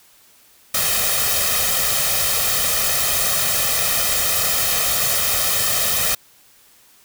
white noise with comb filter, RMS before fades -19 dBFS, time 0.74-6.15 s, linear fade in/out 5 ms, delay 1.6 ms, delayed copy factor +0.75, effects white hiss -52 dBFS RMS until 7.04 s

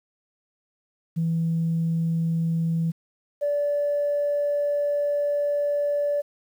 sine tone pair in turn, 164.81 / 579.6 Hz, E3 / D5, 0 / -23 cents, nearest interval octave + minor seventh, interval 2177 cents, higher second, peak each -20 dBFS, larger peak neither, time 1.16-2.92 / 3.41-6.22 s, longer second, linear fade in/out 20 ms, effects tanh soft clip ceiling -17 dBFS + 9-bit

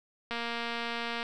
click train, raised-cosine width 0.3 ms, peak -19 dBFS, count 216, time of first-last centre 0.31-1.229 s, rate 234 Hz, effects none

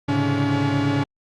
45% pulse tone cluster, 106.8 / 134.7 / 143.5 / 284.1 Hz, G#2 / C#3 / D3 / C#4, +49 / -49 / -40 / +43 cents, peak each -26 / -26 / -27 / -21 dBFS, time 0.08-1.04 s, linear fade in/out 10 ms, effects low-pass 4000 Hz 12 dB/octave + Opus 48 kbps

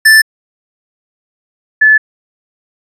square / sine tone pair in turn, 1760 / 1732.8 Hz, A6 / A6, 0 / -27 cents, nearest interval unison, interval 27 cents, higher first, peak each -3 dBFS, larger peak neither, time 0.05-0.22 / 1.81-1.98 s, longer neither, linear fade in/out 10 ms, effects resampled to 32000 Hz

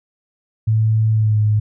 sine tone with pitch glide, 110 to 106.38 Hz, A2 to G#2, 0 to +42 cents, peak -12 dBFS, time 0.67-1.6 s, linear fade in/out 10 ms, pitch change -58 cents, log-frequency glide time 1.12-1.39 s, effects none

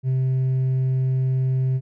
triangle tone with hard clipping, 130.5 Hz, C3, 4 cents flat, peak -17 dBFS, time 0.03-1.81 s, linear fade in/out 50 ms, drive 1 dB, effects none

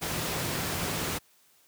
sine tone in noise, 158.5 Hz, D#3, 32 cents sharp, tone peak -39 dBFS, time 0.01-1.19 s, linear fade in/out 20 ms, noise pink, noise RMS -31 dBFS, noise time 0.01-1.19 s, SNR -11 dB, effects white hiss -63 dBFS RMS until 1.67 s + high-pass 80 Hz 12 dB/octave

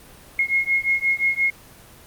sine beating tone pair, 2155 / 2160.7 Hz, C#7 / C#7, -49 / -45 cents, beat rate 5.7 Hz, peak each -21 dBFS, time 0.39-1.5 s, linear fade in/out 2 ms, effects pink hiss -46 dBFS RMS until 2.06 s + Opus 24 kbps

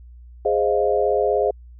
sine chord, F minor seventh, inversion first, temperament equal, 415.3 / 523.3 / 622.3 / 698.5 Hz, Ab4 / C5 / Eb5 / F5, 0 / 0 / 0 / 0 cents, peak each -20 / -22 / -23 / -24 dBFS, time 0.45-1.51 s, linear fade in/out 5 ms, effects added 60 Hz sine -40 dBFS peak until 1.79 s

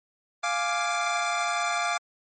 25% pulse chord, D diminished, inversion first, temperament equal, 698.5 / 830.6 / 1174.7 Hz, F5 / Ab5 / D6, 0 / 0 / 0 cents, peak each -24 / -30 / -25 dBFS, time 0.43-1.98 s, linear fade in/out 10 ms, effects MP3 32 kbps

